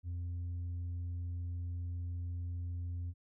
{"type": "tone with tanh clipping", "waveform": "sine", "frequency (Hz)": 87.31, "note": "F2", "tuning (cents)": 0, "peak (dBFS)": -37, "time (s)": [0.03, 3.14], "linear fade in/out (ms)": 50, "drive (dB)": 2, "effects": []}